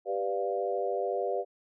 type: chord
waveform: sine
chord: G dominant seventh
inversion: none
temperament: equal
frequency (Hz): 392 / 493.9 / 587.3 / 698.5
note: G4 / B4 / D5 / F5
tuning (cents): 0 / 0 / 0 / 0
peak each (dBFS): -33 / -33 / -34 / -34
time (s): 0.05-1.45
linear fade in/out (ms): 50
effects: none

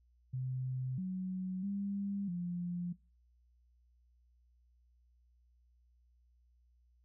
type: tone with pitch steps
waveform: sine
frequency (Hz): 128.9 / 185.9 / 199.6 / 175.6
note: C3 / F#3 / G3 / F3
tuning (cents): -26 / +8 / +32 / +10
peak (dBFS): -35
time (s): 0.33-2.93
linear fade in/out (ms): 10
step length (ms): 650
effects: noise-tail reverb RT60 0.3 s tail -21 dB re dry + added 60 Hz sine -66 dBFS peak until 7.04 s

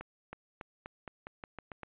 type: accelerating click train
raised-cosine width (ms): 0.5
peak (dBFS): -27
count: 10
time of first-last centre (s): 0.01-1.833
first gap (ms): 320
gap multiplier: 0.88
effects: resampled to 8000 Hz

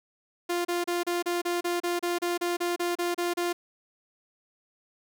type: tone bursts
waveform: sawtooth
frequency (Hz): 349.2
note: F4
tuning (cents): 0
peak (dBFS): -22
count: 16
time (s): 0.49-3.53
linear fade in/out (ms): 10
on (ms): 160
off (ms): 32
effects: none

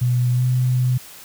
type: tone with pitch glide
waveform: sine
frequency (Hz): 123.47 to 126.36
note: B2 to B2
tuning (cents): 0 to +40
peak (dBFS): -15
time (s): 0.01-0.98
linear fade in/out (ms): 10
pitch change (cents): +40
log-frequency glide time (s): 0.34-0.44
effects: white hiss -41 dBFS RMS until 1.24 s

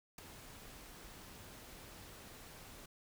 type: noise with ADSR envelope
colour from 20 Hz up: pink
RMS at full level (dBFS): -45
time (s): 0.18-2.86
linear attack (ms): 3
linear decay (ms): 9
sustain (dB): -9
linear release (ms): 6
effects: none

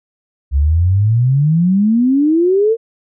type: exponential sweep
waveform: sine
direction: up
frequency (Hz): 66.3 to 466.2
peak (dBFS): -9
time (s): 0.51-2.77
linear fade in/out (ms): 50
effects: none

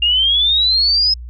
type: exponential sweep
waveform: sine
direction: up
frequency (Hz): 2800 to 5160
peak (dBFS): -11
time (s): 0.02-1.14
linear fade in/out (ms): 5
effects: added 60 Hz sine -28 dBFS peak until 1.29 s

